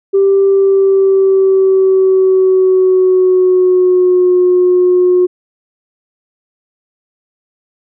sine tone with pitch glide, 392 to 361.5 Hz, G4 to F#4, 0 to -40 cents, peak -5 dBFS, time 0.13-5.27 s, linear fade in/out 20 ms, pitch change -140 cents, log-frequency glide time 0.46-4.35 s, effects tanh soft clip ceiling -2 dBFS

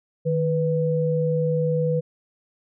sine tone pair together, 155.56 / 493.9 Hz, D#3 / B4, 0 / 0 cents, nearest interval octave + minor sixth, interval 2000 cents, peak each -22 dBFS, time 0.25-2.01 s, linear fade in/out 20 ms, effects none

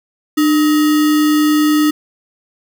sine tone with sample-and-hold, 301.7 Hz, D4, 47 cents sharp, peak -9 dBFS, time 0.37-1.91 s, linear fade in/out 10 ms, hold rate 1575 Hz, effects none

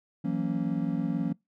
triangle chord, F# dominant seventh, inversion third, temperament just, 166.5 / 185 / 231.2 / 277.5 Hz, E3 / F#3 / A#3 / C#4, +18 / 0 / -14 / +2 cents, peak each -30 dBFS, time 0.24-1.33 s, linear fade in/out 10 ms, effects noise-tail reverb RT60 0.2 s tail -25 dB re dry

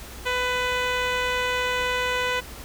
10% pulse tone with low-pass filter, 498.9 Hz, B4, 17 cents sharp, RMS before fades -25 dBFS, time 0.25-2.41 s, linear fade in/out 20 ms, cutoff 4400 Hz, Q 0.85, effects added 60 Hz sine -41 dBFS peak until 2.64 s + pink hiss -41 dBFS RMS until 2.64 s

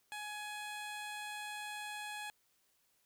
15% pulse tone with low-pass filter, 839 Hz, G#5, 17 cents sharp, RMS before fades -44 dBFS, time 0.12-2.3 s, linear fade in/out 0 ms, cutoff 12000 Hz, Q 0.91, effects white hiss -75 dBFS RMS until 3.05 s

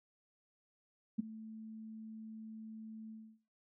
sine tone with ADSR envelope, 220 Hz, A3, in tune, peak -28 dBFS, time 1.18-3.38 s, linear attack 15 ms, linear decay 13 ms, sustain -19 dB, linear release 280 ms, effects noise-tail reverb RT60 0.4 s tail -19 dB re dry

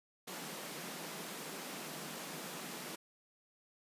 pink high-pass noise, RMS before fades -45 dBFS, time 0.27-2.96 s, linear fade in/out 10 ms, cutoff 150 Hz, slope 96 dB/octave, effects resampled to 32000 Hz

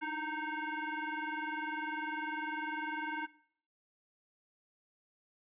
sine tone with frequency modulation, 320 Hz, D#4, 49 cents sharp, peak -35 dBFS, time 0.01-3.27 s, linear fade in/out 20 ms, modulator 620 Hz, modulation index 3, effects noise-tail reverb RT60 0.6 s tail -21 dB re dry + resampled to 8000 Hz

